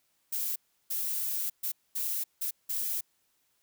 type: noise bursts at uneven times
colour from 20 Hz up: violet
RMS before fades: -32 dBFS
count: 6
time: 0.32-0.56 / 0.9-1.5 / 1.63-1.72 / 1.95-2.24 / 2.41-2.51 / 2.69-3.01 s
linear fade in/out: 10 ms
effects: white hiss -73 dBFS RMS until 3.62 s